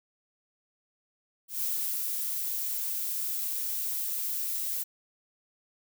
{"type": "noise with ADSR envelope", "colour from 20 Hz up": "violet", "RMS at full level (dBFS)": -30, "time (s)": [1.48, 4.84], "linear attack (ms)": 140, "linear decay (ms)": 400, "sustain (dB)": -2, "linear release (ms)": 17, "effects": []}